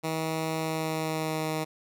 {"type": "tone with pitch glide", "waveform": "10% pulse", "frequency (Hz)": [159.8, 156.87], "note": ["D#3", "D#3"], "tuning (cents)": [47, 14], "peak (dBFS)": -20, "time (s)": [0.03, 1.65], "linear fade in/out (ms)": 20, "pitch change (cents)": -33, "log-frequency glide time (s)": [0.59, 1.52], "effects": []}